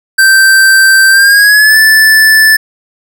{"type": "tone with pitch glide", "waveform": "square", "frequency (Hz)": [1561, 1752.2], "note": ["G6", "A6"], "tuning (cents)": [-8, -8], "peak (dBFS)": -3, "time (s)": [0.18, 2.57], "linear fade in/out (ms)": 10, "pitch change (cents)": 200, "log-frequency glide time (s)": [1.1, 1.77], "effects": []}